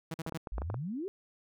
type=tone bursts; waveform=sawtooth; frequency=162.2 Hz; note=E3; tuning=28 cents flat; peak=-31 dBFS; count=4; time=0.11-0.376 s; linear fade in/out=5 ms; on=32 ms; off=46 ms
type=clicks; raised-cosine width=1 ms; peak=-24 dBFS; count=7; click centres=0.264 / 0.323 / 0.472 / 0.582 / 0.619 / 0.701 / 0.743 s
type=exponential sweep; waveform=sine; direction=up; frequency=47.34 to 415.3 Hz; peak=-34 dBFS; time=0.52-1.08 s; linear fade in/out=0 ms
effects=none